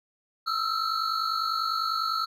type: tone cluster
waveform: triangle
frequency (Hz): 1296 / 1346 / 4105 / 4384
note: E6 / E6 / C8 / C#8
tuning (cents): -30 / +36 / -34 / -20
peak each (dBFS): -28 / -27 / -35 / -33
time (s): 0.46-2.26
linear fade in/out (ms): 20
effects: none